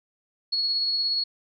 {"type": "tone with tremolo", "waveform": "sine", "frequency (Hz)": 4347, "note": "C#8", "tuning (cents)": -35, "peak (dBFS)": -21, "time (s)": [0.52, 1.24], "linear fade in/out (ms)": 10, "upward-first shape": "triangle", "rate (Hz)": 17, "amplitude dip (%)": 30, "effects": []}